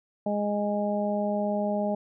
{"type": "harmonic tone", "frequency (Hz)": 206.4, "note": "G#3", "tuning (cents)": -10, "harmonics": [1, 2, 3, 4], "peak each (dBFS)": [-28, -35, -28, -34], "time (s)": [0.26, 1.95], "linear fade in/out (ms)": 5, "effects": []}